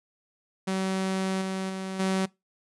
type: tone with level steps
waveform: sawtooth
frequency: 190 Hz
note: F#3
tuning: 46 cents sharp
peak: -22 / -25 / -28 / -20 dBFS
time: 0.67-2.26 s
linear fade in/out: 10 ms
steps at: 1.41 / 1.69 / 1.99 s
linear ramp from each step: 10 ms
effects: noise-tail reverb RT60 0.2 s tail -22 dB re dry + resampled to 24000 Hz